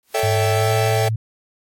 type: noise with exponential growth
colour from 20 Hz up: white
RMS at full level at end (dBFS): -30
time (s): 0.03-0.2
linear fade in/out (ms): 0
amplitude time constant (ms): 36
type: chord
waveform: 45% pulse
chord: A dominant seventh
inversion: none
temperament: equal with one note detuned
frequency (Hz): 440 / 566.3 / 659.3 / 784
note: A4 / C#5 / E5 / G5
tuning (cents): 0 / +37 / 0 / 0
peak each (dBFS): -22 / -25 / -23 / -23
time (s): 0.14-1.09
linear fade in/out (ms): 10
type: tone with pitch glide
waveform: sine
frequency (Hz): 103.83 to 110.64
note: G#2 to A2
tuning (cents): 0 to +10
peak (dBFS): -18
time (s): 0.23-1.16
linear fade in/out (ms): 5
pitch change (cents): +110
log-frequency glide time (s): 0.54-0.75
effects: MP3 64 kbps